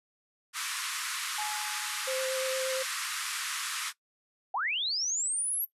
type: band-pass noise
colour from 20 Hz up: pink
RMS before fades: -35 dBFS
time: 0.53-3.93 s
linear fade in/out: 50 ms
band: 1100 to 12000 Hz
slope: 48 dB/octave
type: tone with exponential decay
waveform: sine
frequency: 846 Hz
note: G#5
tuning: 32 cents sharp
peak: -33 dBFS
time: 1.38-2.81 s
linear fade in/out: 5 ms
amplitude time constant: 310 ms
type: tone with vibrato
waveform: sine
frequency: 523.3 Hz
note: C5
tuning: in tune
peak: -31 dBFS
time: 2.07-2.83 s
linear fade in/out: 10 ms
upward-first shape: square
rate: 8.6 Hz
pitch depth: 9 cents each way
type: linear sweep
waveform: sine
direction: up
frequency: 698.5 to 11760 Hz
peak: -28 dBFS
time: 4.54-5.65 s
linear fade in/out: 5 ms
effects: noise-tail reverb RT60 0.1 s tail -18 dB re dry + resampled to 32000 Hz

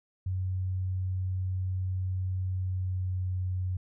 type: tone with pitch glide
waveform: sine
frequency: 93 to 92.04 Hz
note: F#2 to F#2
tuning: +9 to -9 cents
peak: -28 dBFS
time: 0.26-3.77 s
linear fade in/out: 5 ms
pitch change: -18 cents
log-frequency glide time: 2.47-3.32 s
effects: none

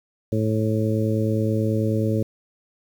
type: harmonic tone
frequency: 109.3 Hz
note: A2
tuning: 11 cents flat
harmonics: 1 / 2 / 3 / 4 / 5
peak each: -22 / -25 / -27 / -28 / -29 dBFS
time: 0.32-2.23 s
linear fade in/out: 5 ms
effects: 8-bit

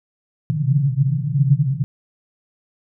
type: band-pass noise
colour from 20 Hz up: white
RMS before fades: -18 dBFS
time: 0.5-1.84 s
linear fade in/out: 0 ms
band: 130 to 150 Hz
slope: 96 dB/octave
effects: none

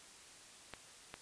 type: clicks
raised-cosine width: 0.3 ms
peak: -28 dBFS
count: 2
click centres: 0.737 / 1.141 s
effects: white hiss -57 dBFS RMS until 1.21 s + resampled to 22050 Hz

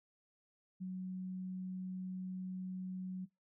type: tone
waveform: sine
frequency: 185.4 Hz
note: F#3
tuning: 4 cents sharp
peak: -39 dBFS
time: 0.8-3.26 s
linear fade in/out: 20 ms
effects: noise-tail reverb RT60 0.2 s tail -22 dB re dry

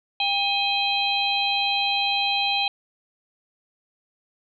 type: harmonic tone with a mistuned harmonic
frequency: 800 Hz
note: G5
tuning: 35 cents sharp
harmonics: 1 / 3 / 4 / 5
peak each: -26 / -26 / -26 / -26 dBFS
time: 0.2-2.68 s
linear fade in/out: 2 ms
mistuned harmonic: 3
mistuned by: +84 cents
effects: none

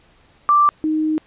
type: tone pair in turn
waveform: sine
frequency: 1174.7 / 311.1 Hz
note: D6 / D#4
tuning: 0 / 0 cents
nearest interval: octave + major seventh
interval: 2300 cents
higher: first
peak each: -10 / -16 dBFS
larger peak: first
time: 0.49-0.69 / 0.84-1.18 s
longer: second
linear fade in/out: 0 ms
effects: pink hiss -54 dBFS RMS until 1.26 s + resampled to 8000 Hz

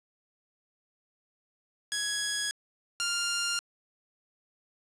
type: tone pair in turn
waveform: 10% pulse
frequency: 1669 / 1398.4 Hz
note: G#6 / F6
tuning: +8 / +2 cents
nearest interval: minor third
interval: 306 cents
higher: first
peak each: -20 dBFS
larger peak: neither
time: 1.92-2.51 / 3-3.59 s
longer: neither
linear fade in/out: 0 ms
effects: resampled to 22050 Hz + 8-bit

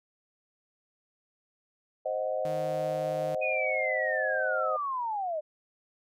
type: chord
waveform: sine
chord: C diminished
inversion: none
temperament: equal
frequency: 523.3 / 622.3 / 740 Hz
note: C5 / Eb5 / Gb5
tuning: 0 / 0 / 0 cents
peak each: -32 / -31 / -36 dBFS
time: 2.05-4.77 s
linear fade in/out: 10 ms
type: tone with pitch glide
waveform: sawtooth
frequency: 155.56 to 153.95 Hz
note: D#3 to D#3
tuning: 0 to -18 cents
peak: -34 dBFS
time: 2.45-3.35 s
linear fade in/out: 2 ms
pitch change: -18 cents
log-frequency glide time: 2.57-3.1 s
type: linear sweep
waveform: sine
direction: down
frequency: 2508 to 590 Hz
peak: -29 dBFS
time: 3.41-5.41 s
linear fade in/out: 20 ms
effects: none

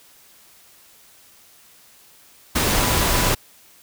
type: tone in noise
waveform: sine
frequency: 987.8 Hz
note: B5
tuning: in tune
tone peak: -29 dBFS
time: 2.8-3.32 s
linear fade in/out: 10 ms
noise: pink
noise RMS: -19 dBFS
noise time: 2.55-3.35 s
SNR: -13 dB
effects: white hiss -51 dBFS RMS until 3.82 s

